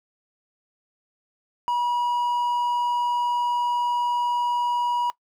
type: tone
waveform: triangle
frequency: 966 Hz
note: B5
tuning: 39 cents flat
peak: -19 dBFS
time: 1.68-5.1 s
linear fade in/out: 0 ms
effects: noise-tail reverb RT60 0.1 s tail -20 dB re dry